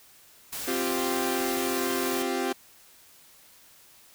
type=noise; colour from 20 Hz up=white; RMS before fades=-35 dBFS; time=0.52-2.23 s; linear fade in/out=10 ms
type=chord; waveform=sawtooth; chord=C suspended fourth; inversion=none; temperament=equal; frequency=261.6 / 349.2 / 392 Hz; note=C4 / F4 / G4; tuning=0 / 0 / 0 cents; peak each=-27 dBFS; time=0.67-2.53 s; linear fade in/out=10 ms
effects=white hiss -55 dBFS RMS until 4.14 s